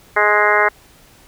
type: harmonic tone with a mistuned harmonic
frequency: 209.1 Hz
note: G#3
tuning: 12 cents sharp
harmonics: 2 / 3 / 4 / 5 / 6 / 7 / 8 / 9 / 10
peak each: -20 / -20 / -20 / -20 / -20 / -20 / -20 / -20 / -20 dBFS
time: 0.16-0.69 s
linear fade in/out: 10 ms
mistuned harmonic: 8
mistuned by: -17 cents
effects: pink hiss -48 dBFS RMS until 1.27 s